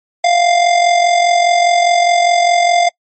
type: tone with amplitude modulation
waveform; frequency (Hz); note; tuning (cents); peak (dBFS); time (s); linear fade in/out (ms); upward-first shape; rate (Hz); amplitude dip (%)
square; 698.5; F5; 0; -7; 0.24-2.89; 5; sine; 44.9; 55
effects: noise-tail reverb RT60 0.1 s tail -25 dB re dry + MP3 32 kbps